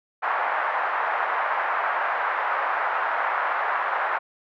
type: band-pass noise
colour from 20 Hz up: pink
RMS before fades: -25 dBFS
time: 0.22-4.19 s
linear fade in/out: 20 ms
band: 740 to 1700 Hz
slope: 24 dB/octave
effects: none